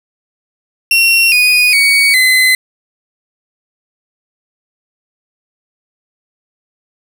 35% pulse tone with pitch steps, 2732 / 2476 / 2245 / 2035 Hz, F7 / D#7 / C#7 / C7, -39 / -9 / +21 / -49 cents, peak -5 dBFS, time 0.91-2.55 s, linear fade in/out 2 ms, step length 410 ms, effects none

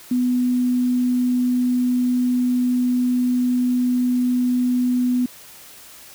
sine tone, 248.4 Hz, B3, 10 cents sharp, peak -16 dBFS, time 0.11-5.26 s, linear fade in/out 5 ms, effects white hiss -43 dBFS RMS until 6.14 s

